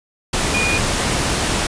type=tone in noise; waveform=sine; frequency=2446 Hz; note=D#7; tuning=30 cents flat; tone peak=-18 dBFS; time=0.54-0.78 s; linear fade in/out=5 ms; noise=pink; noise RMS=-19 dBFS; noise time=0.33-1.67 s; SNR=-2 dB; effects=resampled to 22050 Hz